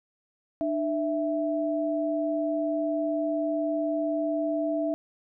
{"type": "tone pair together", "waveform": "sine", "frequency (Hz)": [300.7, 659.3], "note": ["D4", "E5"], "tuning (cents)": [41, 0], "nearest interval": "octave + major second", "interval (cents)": 1359, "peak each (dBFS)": [-28, -27], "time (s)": [0.61, 4.94], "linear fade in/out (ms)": 0, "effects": []}